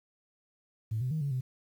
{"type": "tone with pitch steps", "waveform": "sine", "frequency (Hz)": [110.1, 127.3, 157, 141.3, 128.4], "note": ["A2", "C3", "D#3", "C#3", "C3"], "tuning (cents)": [2, -47, 16, 34, -32], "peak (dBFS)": -28, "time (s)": [0.91, 1.41], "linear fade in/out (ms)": 10, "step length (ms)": 100, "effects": ["tanh soft clip ceiling -24 dBFS", "10-bit"]}